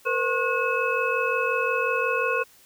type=tone cluster; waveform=sine; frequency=464.4 / 510 / 1082 / 1455 / 2579 Hz; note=A#4 / C5 / C#6 / F#6 / E7; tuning=-7 / -44 / -42 / -29 / -39 cents; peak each=-28 dBFS; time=0.05-2.44 s; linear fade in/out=20 ms; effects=white hiss -55 dBFS RMS until 2.65 s